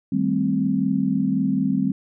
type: chord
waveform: sine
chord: A half-diminished seventh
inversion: second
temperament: equal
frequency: 155.56 / 196 / 220 / 261.6 Hz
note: Eb3 / G3 / A3 / C4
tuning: 0 / 0 / 0 / 0 cents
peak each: -28 / -22 / -27 / -22 dBFS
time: 0.12-1.92 s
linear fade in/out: 5 ms
effects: none